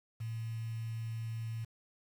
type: tone with quantisation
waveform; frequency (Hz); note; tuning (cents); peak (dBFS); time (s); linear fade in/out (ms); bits
sine; 113.2; A2; +50; -36; 0.2-1.65; 10; 9
effects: none